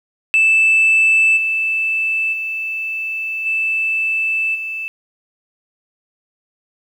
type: tone with level steps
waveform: sine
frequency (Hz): 2637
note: E7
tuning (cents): 0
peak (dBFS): -8 / -15 / -20 / -15 / -22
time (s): 0.34-4.88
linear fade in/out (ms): 0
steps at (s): 1.36 / 2.32 / 3.45 / 4.54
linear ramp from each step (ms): 20
effects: tanh soft clip ceiling -7 dBFS + 8-bit